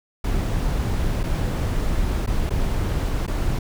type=noise with dropouts; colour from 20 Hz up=brown; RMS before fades=-22 dBFS; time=0.24-3.59 s; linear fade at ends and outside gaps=5 ms; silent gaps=1.233-1.237 / 2.263-2.273 / 2.495-2.504 / 3.266-3.277 s; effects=none